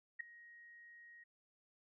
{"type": "tone with ADSR envelope", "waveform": "sine", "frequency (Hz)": 1882, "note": "A#6", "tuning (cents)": 16, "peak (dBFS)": -36, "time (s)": [0.19, 1.24], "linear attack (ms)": 15, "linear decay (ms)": 3, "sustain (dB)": -20, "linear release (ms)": 10, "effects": []}